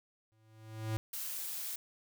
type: tone with exponential growth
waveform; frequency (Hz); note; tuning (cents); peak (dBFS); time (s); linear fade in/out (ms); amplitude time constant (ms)
square; 110; A2; 0; -31; 0.32-0.97; 0; 140
type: noise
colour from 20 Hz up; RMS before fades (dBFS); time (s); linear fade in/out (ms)
blue; -40; 1.13-1.76; 5
effects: none